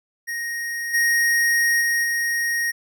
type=tone with level steps; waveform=square; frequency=1870 Hz; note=A#6; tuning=5 cents sharp; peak=-26 / -17 / -19 / -21 dBFS; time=0.27-2.72 s; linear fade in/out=20 ms; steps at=0.93 / 1.8 / 2.03 s; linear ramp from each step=20 ms; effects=none